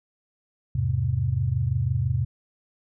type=chord; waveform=sine; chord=E augmented; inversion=none; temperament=just; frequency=82.41 / 103.01 / 128.76 Hz; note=E2 / G#2 / B#2; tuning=0 / -14 / -27 cents; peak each=-28 / -26 / -24 dBFS; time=0.75-2.25 s; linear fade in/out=5 ms; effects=none